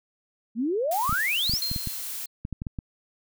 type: exponential sweep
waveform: sine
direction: up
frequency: 212.2 to 6230 Hz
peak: -23 dBFS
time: 0.55-1.61 s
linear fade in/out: 50 ms
type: noise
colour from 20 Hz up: blue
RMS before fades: -34 dBFS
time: 0.91-2.26 s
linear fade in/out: 5 ms
type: clicks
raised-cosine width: 5 ms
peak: -19 dBFS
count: 12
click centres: 1.094 / 1.127 / 1.496 / 1.537 / 1.715 / 1.762 / 1.873 / 2.451 / 2.527 / 2.619 / 2.668 / 2.788 s
type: tone with exponential decay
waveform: sine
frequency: 4186 Hz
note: C8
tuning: in tune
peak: -24 dBFS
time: 1.62-2.27 s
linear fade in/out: 1 ms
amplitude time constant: 140 ms
effects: none